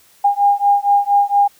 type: beating tone pair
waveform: sine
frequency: 807 / 811.3 Hz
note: G#5 / G#5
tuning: -50 / -41 cents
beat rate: 4.3 Hz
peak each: -14 dBFS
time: 0.24-1.48 s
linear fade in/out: 10 ms
effects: white hiss -51 dBFS RMS until 1.59 s